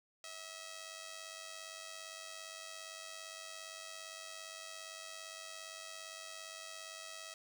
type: tone with amplitude modulation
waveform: 5% pulse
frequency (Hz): 646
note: E5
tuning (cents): -35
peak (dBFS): -33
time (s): 0.24-7.34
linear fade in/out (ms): 2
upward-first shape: sine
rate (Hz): 97.5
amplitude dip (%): 55
effects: none